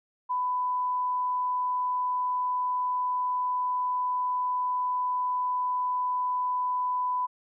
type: tone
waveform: sine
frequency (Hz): 998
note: B5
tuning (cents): +18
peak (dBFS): -25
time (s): 0.29-7.27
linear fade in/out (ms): 20
effects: none